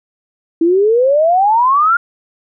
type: exponential sweep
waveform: sine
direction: up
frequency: 322.3 to 1428 Hz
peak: -8 dBFS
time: 0.61-1.97 s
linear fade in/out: 5 ms
effects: none